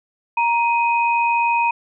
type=tone pair together; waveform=sine; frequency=937.2 / 2506 Hz; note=A#5 / D#7; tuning=+9 / +12 cents; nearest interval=octave + perfect fourth; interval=1703 cents; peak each=-16 / -21 dBFS; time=0.37-1.71 s; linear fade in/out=5 ms; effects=none